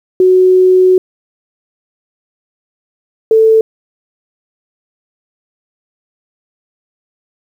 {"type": "tone pair in turn", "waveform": "sine", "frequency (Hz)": [370, 443.1], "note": ["F#4", "A4"], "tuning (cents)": [0, 12], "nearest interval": "minor third", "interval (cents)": 312, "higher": "second", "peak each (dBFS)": -4, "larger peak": "neither", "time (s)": [[0.2, 0.98], [3.31, 3.61]], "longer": "first", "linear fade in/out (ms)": 2, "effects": ["7-bit"]}